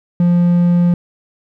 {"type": "tone", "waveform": "triangle", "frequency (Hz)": 174.61, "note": "F3", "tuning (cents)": 0, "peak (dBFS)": -7, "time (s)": [0.2, 0.94], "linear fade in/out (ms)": 2, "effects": []}